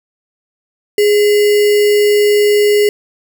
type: tone with sample-and-hold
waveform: sine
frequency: 415.3 Hz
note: G#4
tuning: in tune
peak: -7 dBFS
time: 0.98-2.89 s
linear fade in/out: 2 ms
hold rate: 2450 Hz
effects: none

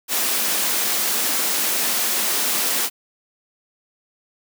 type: high-pass noise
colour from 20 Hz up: white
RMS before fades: -21 dBFS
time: 0.08-2.9 s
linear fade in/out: 50 ms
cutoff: 180 Hz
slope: 96 dB/octave
effects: none

